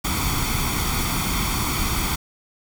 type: noise with comb filter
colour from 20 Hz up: pink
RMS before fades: -23 dBFS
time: 0.04-2.16 s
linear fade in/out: 10 ms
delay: 0.88 ms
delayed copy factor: +0.7
effects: none